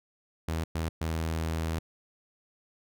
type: tone bursts at uneven times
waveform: sawtooth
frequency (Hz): 80.9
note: E2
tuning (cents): -32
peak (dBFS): -25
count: 3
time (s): 0.48-0.64 / 0.75-0.89 / 1.01-1.79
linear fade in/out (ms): 5
effects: none